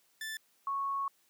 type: tone pair in turn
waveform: sawtooth / sine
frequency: 1760 / 1104.6 Hz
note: A6 / C#6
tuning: 0 / -6 cents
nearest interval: minor sixth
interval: 806 cents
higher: first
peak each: -34 / -31 dBFS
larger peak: second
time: 0.21-0.37 / 0.67-1.08 s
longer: second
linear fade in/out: 2 ms
effects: white hiss -70 dBFS RMS until 1.29 s + high-pass 150 Hz 12 dB/octave